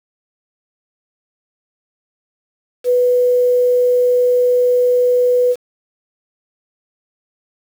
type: tone with quantisation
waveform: sine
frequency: 493.9 Hz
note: B4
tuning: in tune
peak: -10 dBFS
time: 2.84-5.56 s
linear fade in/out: 50 ms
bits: 6
effects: none